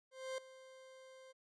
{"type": "tone with ADSR envelope", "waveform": "40% pulse", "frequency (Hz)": 523.3, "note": "C5", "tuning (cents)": 0, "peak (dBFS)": -38, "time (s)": [0.11, 1.33], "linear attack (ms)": 270, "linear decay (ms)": 4, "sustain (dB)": -17, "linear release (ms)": 22, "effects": ["resampled to 22050 Hz"]}